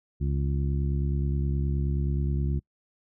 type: harmonic tone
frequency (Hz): 69.5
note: C#2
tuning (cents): +5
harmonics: 1 / 2 / 3 / 4 / 5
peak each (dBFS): -26 / -28 / -36 / -42 / -40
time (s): 0.2-2.6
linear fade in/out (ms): 20
effects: noise-tail reverb RT60 0.1 s tail -26 dB re dry